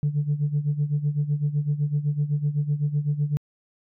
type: tone with tremolo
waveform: sine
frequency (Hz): 146.83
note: D3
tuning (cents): 0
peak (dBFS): -17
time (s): 0.03-3.37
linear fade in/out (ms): 0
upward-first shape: sine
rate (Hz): 7.9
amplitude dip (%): 80
effects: tanh soft clip ceiling -16 dBFS